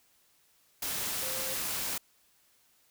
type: tone in noise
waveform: sine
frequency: 524 Hz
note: C5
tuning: 2 cents sharp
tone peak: -42 dBFS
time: 1.22-1.54 s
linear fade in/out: 5 ms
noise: white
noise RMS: -34 dBFS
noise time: 0.82-1.98 s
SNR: -11 dB
effects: white hiss -67 dBFS RMS until 2.9 s